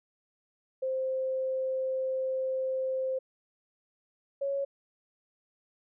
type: tone pair in turn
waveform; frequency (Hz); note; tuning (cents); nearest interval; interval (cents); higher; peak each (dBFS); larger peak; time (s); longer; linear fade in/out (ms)
sine; 523.3 / 554.4; C5 / C#5; 0 / 0; minor second; 100; second; -28; neither; 0.82-3.19 / 4.41-4.65; first; 10
effects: none